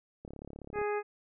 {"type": "click train", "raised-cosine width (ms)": 2, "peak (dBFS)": -31, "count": 21, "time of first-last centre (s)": [0.25, 0.815], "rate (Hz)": 35.4}
{"type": "harmonic tone", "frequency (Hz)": 415.3, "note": "G#4", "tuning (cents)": 0, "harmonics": [1, 2, 3, 4, 5, 6], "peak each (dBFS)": [-31, -37, -41, -43, -45, -47], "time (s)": [0.73, 1.03], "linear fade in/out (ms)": 50}
{"effects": []}